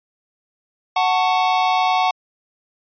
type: chord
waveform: square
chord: F# minor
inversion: none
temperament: just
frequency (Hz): 740 / 888 / 1110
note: F#5 / A5 / C#6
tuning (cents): 0 / +16 / +2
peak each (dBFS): -18 / -22 / -23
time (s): 0.96-2.11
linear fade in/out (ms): 5
effects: resampled to 11025 Hz